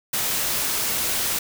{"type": "noise", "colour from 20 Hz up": "white", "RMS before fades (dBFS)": -24, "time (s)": [0.13, 1.39], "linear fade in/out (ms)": 5, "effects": []}